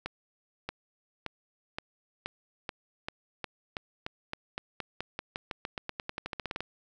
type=accelerating click train; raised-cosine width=0.3 ms; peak=-18 dBFS; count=30; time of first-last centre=0.06-6.606 s; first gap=630 ms; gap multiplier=0.91; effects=none